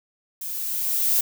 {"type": "noise with level ramp", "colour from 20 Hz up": "violet", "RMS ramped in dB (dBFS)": [-32, -19], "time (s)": [0.41, 1.21], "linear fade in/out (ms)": 5, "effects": []}